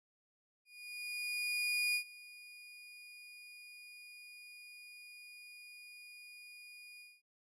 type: tone with ADSR envelope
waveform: 35% pulse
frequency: 2446 Hz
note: D#7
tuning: 30 cents flat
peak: -29 dBFS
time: 0.65-7.22 s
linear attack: 1300 ms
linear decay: 86 ms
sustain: -21 dB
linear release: 220 ms
effects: resampled to 32000 Hz